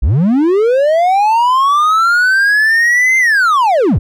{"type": "linear two-way sweep", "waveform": "triangle", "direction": "up then down", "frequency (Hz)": [46.19, 2093, 46.19], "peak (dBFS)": -6, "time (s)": [0.02, 3.99], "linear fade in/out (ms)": 10, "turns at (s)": 3.18, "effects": []}